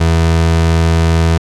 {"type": "tone", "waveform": "30% pulse", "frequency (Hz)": 82.41, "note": "E2", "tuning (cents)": 0, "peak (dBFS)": -6, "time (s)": [0, 1.38], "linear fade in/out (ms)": 10, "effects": ["low-pass 8000 Hz 12 dB/octave"]}